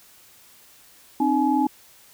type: tone cluster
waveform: sine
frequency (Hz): 263.9 / 304.6 / 847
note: C4 / D#4 / G#5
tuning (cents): +15 / -37 / +34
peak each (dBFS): -22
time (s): 1.2-1.67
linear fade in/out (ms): 5
effects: white hiss -52 dBFS RMS until 2.13 s